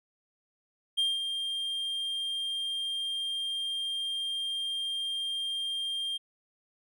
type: tone with ADSR envelope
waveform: triangle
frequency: 3197 Hz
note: G7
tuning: 33 cents sharp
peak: -22 dBFS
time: 0.97-6.18 s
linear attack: 18 ms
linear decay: 200 ms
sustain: -7 dB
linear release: 18 ms
effects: none

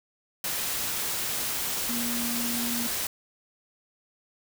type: tone in noise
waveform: sine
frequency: 237 Hz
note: A#3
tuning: 29 cents sharp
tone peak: -31 dBFS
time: 1.89-2.87 s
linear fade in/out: 2 ms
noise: white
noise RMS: -30 dBFS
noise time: 0.44-3.07 s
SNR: -4 dB
effects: none

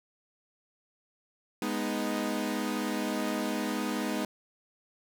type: chord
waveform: sawtooth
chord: G# minor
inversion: none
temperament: equal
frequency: 207.7 / 246.9 / 311.1 Hz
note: G#3 / B3 / D#4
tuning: 0 / 0 / 0 cents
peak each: -30 dBFS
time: 1.62-4.25 s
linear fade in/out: 2 ms
effects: none

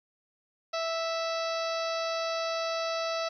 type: harmonic tone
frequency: 658 Hz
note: E5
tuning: 3 cents flat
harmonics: 1 / 2 / 3 / 4 / 5 / 6 / 7 / 8 / 9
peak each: -31 / -35 / -43 / -41 / -48 / -41 / -42 / -43 / -48 dBFS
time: 0.73-3.29 s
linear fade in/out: 10 ms
effects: 11-bit

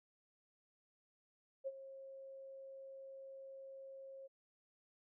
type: tone with ADSR envelope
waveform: sine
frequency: 539 Hz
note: C#5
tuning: 49 cents flat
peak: -37 dBFS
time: 1.64-4.28 s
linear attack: 30 ms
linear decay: 40 ms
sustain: -13 dB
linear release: 22 ms
effects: none

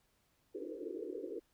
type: band-pass noise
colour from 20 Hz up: white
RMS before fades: -43 dBFS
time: 0.54-1.4 s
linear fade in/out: 20 ms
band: 290 to 500 Hz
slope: 96 dB/octave
effects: pink hiss -75 dBFS RMS until 1.53 s

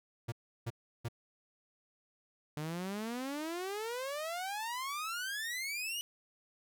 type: tone bursts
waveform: 45% pulse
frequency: 116.9 Hz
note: A#2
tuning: 5 cents sharp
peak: -35 dBFS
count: 3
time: 0.28-1.086 s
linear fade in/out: 10 ms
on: 42 ms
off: 340 ms
type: exponential sweep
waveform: sawtooth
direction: up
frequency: 146.83 to 2960 Hz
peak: -33 dBFS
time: 2.57-6.01 s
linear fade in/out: 0 ms
effects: none

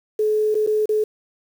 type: tone with dropouts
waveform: sine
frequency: 427.9 Hz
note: A4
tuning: 48 cents flat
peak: -16 dBFS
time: 0.19-1.04 s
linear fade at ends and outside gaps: 5 ms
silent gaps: 0.545-0.551 / 0.665-0.672 / 0.858-0.891 s
effects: 7-bit

